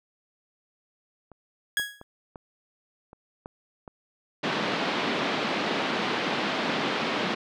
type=clicks; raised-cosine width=1 ms; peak=-33 / -28 / -28 / -26 / -32 / -24 / -27 dBFS; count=7; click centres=1.317 / 1.797 / 2.014 / 2.358 / 3.131 / 3.459 / 3.878 s
type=tone with exponential decay; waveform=30% pulse; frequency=1661.2 Hz; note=G#6; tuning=in tune; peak=-18 dBFS; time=1.77-2.03 s; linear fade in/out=1 ms; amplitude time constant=55 ms
type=band-pass noise; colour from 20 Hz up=pink; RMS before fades=-28 dBFS; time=4.43-7.35 s; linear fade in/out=10 ms; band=190 to 4000 Hz; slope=24 dB/octave
effects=none